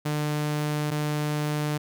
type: tone pair in turn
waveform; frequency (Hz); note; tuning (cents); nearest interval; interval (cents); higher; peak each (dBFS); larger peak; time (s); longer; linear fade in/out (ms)
sawtooth; 149.7 / 149.7; D3 / D3; +33 / +33; unison; 0; neither; -21; neither; 0.05-0.91 / 0.91-1.78; second; 10
effects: none